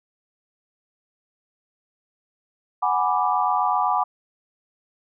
sine chord, G# half-diminished seventh, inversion third, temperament equal with one note detuned, 740 / 827.7 / 987.8 / 1174.7 Hz, F#5 / G#5 / B5 / D6, 0 / -6 / 0 / 0 cents, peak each -24 dBFS, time 2.82-4.04 s, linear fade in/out 10 ms, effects none

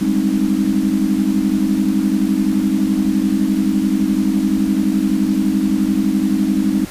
sine chord, Ab major seventh, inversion third, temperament equal with one note detuned, 196 / 207.7 / 264.7 / 311.1 Hz, G3 / Ab3 / C4 / Eb4, 0 / 0 / +20 / 0 cents, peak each -19 dBFS, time 0.01-6.85 s, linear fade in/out 5 ms, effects pink hiss -34 dBFS RMS until 6.9 s + resampled to 32000 Hz

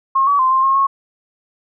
sine tone with pitch steps, 1076 / 1138 / 1040 / 1054 / 1077 / 1093 Hz, C6 / C#6 / C6 / C6 / C6 / C#6, +48 / +45 / -11 / +12 / +50 / -25 cents, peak -11 dBFS, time 0.15-0.87 s, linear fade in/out 10 ms, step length 120 ms, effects none

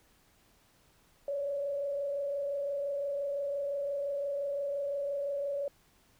sine tone with frequency modulation, 565 Hz, C#5, 33 cents sharp, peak -31 dBFS, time 1.28-5.68 s, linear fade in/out 2 ms, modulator 25.8 Hz, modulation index 0.52, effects pink hiss -66 dBFS RMS until 6.19 s

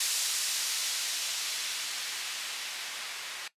violet noise with low-pass filter sweep, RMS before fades -34 dBFS, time 0-3.48 s, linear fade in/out 5 ms, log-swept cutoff 5700 to 2300 Hz, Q 0.74, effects noise-tail reverb RT60 0.1 s tail -17 dB re dry + resampled to 32000 Hz

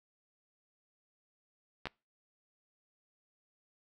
clicks, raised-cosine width 0.3 ms, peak -21 dBFS, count 2, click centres 1.856 / 1.87 s, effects noise-tail reverb RT60 0.3 s tail -26 dB re dry

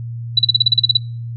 sine tone bursts, 3951 Hz, B7, in tune, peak -7 dBFS, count 11, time 0.37-0.971 s, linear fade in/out 5 ms, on 21 ms, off 37 ms, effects noise-tail reverb RT60 0.4 s tail -24 dB re dry + added 117 Hz sine -24 dBFS peak until 1.36 s

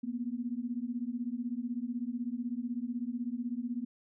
sine beating tone pair, 233.1 / 249.1 Hz, A#3 / B3, 0 / +15 cents, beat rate 16 Hz, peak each -36 / -36 dBFS, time 0.03-3.85 s, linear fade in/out 10 ms, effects none

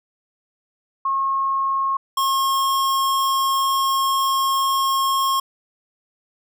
sine / square tone pair in turn, 1084 / 1080.2 Hz, C#6 / C#6, -39 / -45 cents, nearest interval unison, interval 6 cents, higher first, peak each -18 dBFS, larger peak neither, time 1.05-1.97 / 2.17-5.4 s, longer second, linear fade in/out 5 ms, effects none

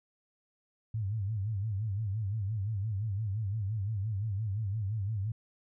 sine tone with vibrato, 103.83 Hz, G#2, in tune, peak -30 dBFS, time 0.94-5.32 s, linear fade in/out 5 ms, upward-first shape sine, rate 5.8 Hz, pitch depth 150 cents each way, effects none

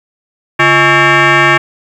sine tone with frequency modulation, 346.3 Hz, F4, 15 cents flat, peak -3 dBFS, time 0.59-1.58 s, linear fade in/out 10 ms, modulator 488 Hz, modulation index 4.5, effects tanh soft clip ceiling -3 dBFS + 7-bit

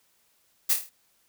blue noise with echo, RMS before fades -22 dBFS, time 0.69-0.74 s, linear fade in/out 10 ms, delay 26 ms, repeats 6, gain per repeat -5 dB, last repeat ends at 0.896 s, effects white hiss -67 dBFS RMS until 1.28 s

